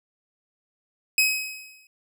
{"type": "tone with exponential decay", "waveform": "sawtooth", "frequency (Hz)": 2541, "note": "D#7", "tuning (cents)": 36, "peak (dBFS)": -12, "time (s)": [1.18, 1.87], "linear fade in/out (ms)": 2, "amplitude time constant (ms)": 150, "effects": []}